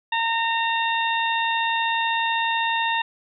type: harmonic tone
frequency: 916 Hz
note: A#5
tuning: 31 cents flat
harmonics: 1 / 2 / 3 / 4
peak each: -23 / -26 / -28 / -29 dBFS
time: 0.12-3.02 s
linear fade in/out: 5 ms
effects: none